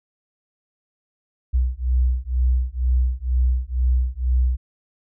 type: beating tone pair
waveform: sine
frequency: 61.6 / 63.7 Hz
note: B1 / C2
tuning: -4 / -46 cents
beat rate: 2.1 Hz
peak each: -20 dBFS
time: 1.53-4.57 s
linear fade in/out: 20 ms
effects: none